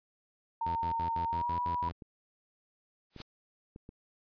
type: tone with pitch glide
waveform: sine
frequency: 916 to 976.1 Hz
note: A#5 to B5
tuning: -31 to -21 cents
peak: -30 dBFS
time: 0.61-1.89 s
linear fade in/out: 5 ms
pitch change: +110 cents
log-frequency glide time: 1.27-1.54 s
type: tone bursts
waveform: sawtooth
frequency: 84.8 Hz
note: E2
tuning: 50 cents sharp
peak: -34 dBFS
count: 8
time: 0.66-1.922 s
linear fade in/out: 5 ms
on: 100 ms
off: 66 ms
type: clicks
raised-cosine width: 3 ms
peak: -34 dBFS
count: 6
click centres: 1.875 / 2.022 / 3.163 / 3.203 / 3.761 / 3.891 s
type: noise with exponential growth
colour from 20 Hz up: white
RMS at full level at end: -38 dBFS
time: 3.1-3.22 s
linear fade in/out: 5 ms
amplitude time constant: 24 ms
effects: resampled to 11025 Hz